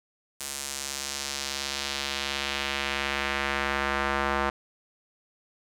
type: tone with band-pass filter sweep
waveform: square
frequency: 69.3 Hz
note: C#2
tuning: in tune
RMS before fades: -30 dBFS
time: 0.4-4.5 s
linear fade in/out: 5 ms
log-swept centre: 8700 to 1200 Hz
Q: 1.2
effects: none